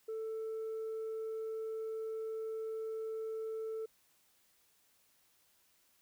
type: tone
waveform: sine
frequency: 442.5 Hz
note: A4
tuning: 10 cents sharp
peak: -35 dBFS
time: 0.08-3.86 s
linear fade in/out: 10 ms
effects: tanh soft clip ceiling -36 dBFS + white hiss -71 dBFS RMS until 6.01 s